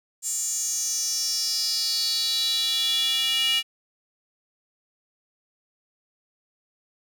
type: tone with high-pass filter sweep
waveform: square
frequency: 261.6 Hz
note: C4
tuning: in tune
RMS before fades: -25 dBFS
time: 0.22-3.63 s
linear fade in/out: 50 ms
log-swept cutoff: 7500 to 2800 Hz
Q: 6.7
effects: none